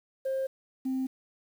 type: tone pair in turn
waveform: sine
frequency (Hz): 532 / 261.9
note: C5 / C4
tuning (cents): +29 / +2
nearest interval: octave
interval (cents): 1227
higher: first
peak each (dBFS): -26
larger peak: neither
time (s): 0.25-0.47 / 0.85-1.07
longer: neither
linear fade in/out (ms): 10
effects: tanh soft clip ceiling -25 dBFS + 9-bit